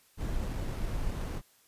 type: noise with sample-and-hold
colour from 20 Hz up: brown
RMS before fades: -33 dBFS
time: 0.17-1.42 s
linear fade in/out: 50 ms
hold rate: 7350 Hz
effects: white hiss -64 dBFS RMS until 1.67 s + resampled to 32000 Hz